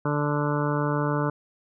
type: harmonic tone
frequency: 146.83 Hz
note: D3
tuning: in tune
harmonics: 1 / 2 / 3 / 4 / 6 / 7 / 8 / 9 / 10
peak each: -26 / -29 / -31 / -32 / -34 / -34 / -35 / -36 / -36 dBFS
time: 0.05-1.3 s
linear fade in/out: 5 ms
effects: none